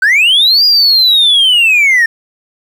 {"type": "linear two-way sweep", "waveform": "triangle", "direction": "up then down", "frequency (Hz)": [1480, 4897, 1784], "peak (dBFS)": -3, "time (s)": [0.02, 2.06], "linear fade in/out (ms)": 5, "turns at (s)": 0.65, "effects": ["tanh soft clip ceiling 0 dBFS", "7-bit"]}